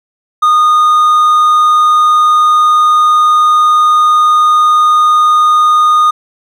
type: tone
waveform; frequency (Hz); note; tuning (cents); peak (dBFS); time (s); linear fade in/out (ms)
triangle; 1229; D#6; -22; -3; 0.42-6.11; 10
effects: none